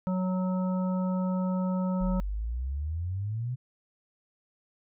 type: harmonic tone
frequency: 185 Hz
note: F#3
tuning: in tune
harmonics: 1 / 3 / 5 / 7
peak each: -26 / -36 / -40 / -43 dBFS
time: 0.07-2.2 s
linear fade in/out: 0 ms
type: exponential sweep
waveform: sine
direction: up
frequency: 39.83 to 129.1 Hz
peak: -29 dBFS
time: 2-3.56 s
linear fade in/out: 20 ms
effects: none